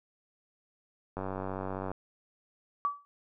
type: click train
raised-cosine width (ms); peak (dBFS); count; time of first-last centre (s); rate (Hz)
1; -22; 72; 1.17-1.916; 95.2
type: tone with exponential decay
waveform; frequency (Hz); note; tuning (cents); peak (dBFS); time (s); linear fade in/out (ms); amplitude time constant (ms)
sine; 1149; D6; -38; -23; 2.85-3.05; 0; 42
effects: none